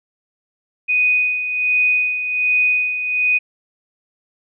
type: tone with tremolo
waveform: sine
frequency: 2489 Hz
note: D#7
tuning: in tune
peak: -12 dBFS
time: 0.88-3.39 s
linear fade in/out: 20 ms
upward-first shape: sine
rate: 1.3 Hz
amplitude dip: 60%
effects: none

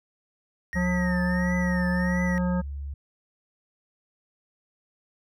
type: tone with vibrato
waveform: triangle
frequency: 1864.7 Hz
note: A#6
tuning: in tune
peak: -29 dBFS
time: 0.73-2.38 s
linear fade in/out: 0 ms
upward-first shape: triangle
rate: 1.5 Hz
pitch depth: 120 cents each way
type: tone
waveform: sine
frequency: 70.4 Hz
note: C#2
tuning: 27 cents sharp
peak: -31 dBFS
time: 0.74-2.94 s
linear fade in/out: 5 ms
type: harmonic tone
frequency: 179.7 Hz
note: F3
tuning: 50 cents sharp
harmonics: 1 / 3 / 5 / 7 / 9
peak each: -23 / -33 / -37 / -40 / -42 dBFS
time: 0.75-2.62 s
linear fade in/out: 20 ms
effects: none

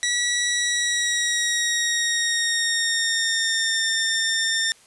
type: tone with pitch glide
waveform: 15% pulse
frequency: 1937 to 1807.3 Hz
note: B6 to A6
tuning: -34 to +46 cents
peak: -14 dBFS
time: 0.03-4.72 s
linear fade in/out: 0 ms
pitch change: -120 cents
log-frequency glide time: 0.47-3.85 s
effects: white hiss -53 dBFS RMS until 4.86 s + resampled to 24000 Hz

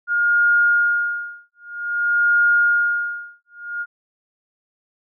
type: tone with tremolo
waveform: sine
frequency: 1421 Hz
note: F6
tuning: 30 cents sharp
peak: -12 dBFS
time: 0.07-3.86 s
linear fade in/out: 50 ms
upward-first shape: sine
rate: 0.52 Hz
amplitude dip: 100%
effects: none

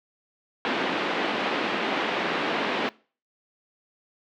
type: band-pass noise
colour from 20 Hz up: pink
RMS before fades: -27 dBFS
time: 0.65-2.89 s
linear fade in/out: 0 ms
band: 230 to 3400 Hz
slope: 24 dB/octave
effects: noise-tail reverb RT60 0.4 s tail -23 dB re dry

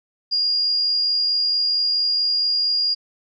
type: tone with amplitude modulation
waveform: sine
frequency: 4836 Hz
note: D8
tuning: 50 cents sharp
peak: -16 dBFS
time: 0.31-2.95 s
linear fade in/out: 20 ms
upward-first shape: sine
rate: 84.5 Hz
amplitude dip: 25%
effects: none

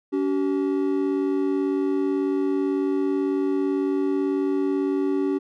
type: tone pair together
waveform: triangle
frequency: 283.5 / 381.6 Hz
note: C#4 / G4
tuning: +39 / -47 cents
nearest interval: perfect fourth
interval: 514 cents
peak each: -21 / -22 dBFS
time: 0.12-5.39 s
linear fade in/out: 20 ms
effects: none

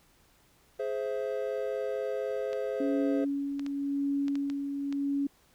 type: chord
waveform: triangle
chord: Ab augmented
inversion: none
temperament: equal with one note detuned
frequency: 419.2 / 523.3 / 659.3 Hz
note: Ab4 / C5 / E5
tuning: +16 / 0 / 0 cents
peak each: -32 / -31 / -36 dBFS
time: 0.79-3.25 s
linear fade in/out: 10 ms
type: clicks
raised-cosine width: 0.2 ms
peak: -26 dBFS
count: 7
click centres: 2.531 / 3.595 / 3.664 / 4.282 / 4.355 / 4.5 / 4.926 s
type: tone with tremolo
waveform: sine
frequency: 280.6 Hz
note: C#4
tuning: 21 cents sharp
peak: -26 dBFS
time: 2.8-5.27 s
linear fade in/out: 5 ms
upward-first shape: sine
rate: 0.92 Hz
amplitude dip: 45%
effects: pink hiss -64 dBFS RMS until 5.54 s

